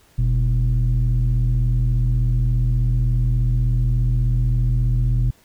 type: tone pair together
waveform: sine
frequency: 45.85 / 122.4 Hz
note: F#1 / B2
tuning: -15 / -15 cents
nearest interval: octave + perfect fourth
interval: 1700 cents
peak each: -16 dBFS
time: 0.18-5.31 s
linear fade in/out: 10 ms
effects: tanh soft clip ceiling -12 dBFS + pink hiss -55 dBFS RMS until 5.44 s